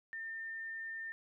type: tone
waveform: sine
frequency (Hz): 1805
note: A6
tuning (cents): +44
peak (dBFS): -40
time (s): 0.13-1.12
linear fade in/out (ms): 0
effects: none